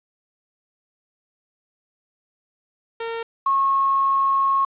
sawtooth / sine tone pair in turn, 458.4 / 1090.3 Hz, A#4 / C#6, -29 / -29 cents, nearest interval octave + minor third, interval 1500 cents, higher second, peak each -22 / -16 dBFS, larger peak second, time 3-3.23 / 3.46-4.65 s, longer second, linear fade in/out 5 ms, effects resampled to 8000 Hz + 8-bit

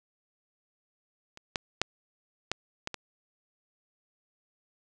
clicks, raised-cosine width 0.2 ms, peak -28 / -11 / -7 / -11 / -15 / -18 dBFS, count 6, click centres 1.374 / 1.558 / 1.816 / 2.516 / 2.874 / 2.943 s, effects resampled to 24000 Hz + 8-bit

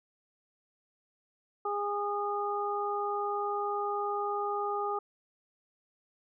harmonic tone, 409.4 Hz, G#4, 25 cents flat, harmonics 1 / 2 / 3, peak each -34 / -34 / -34 dBFS, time 1.65-4.99 s, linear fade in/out 5 ms, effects none

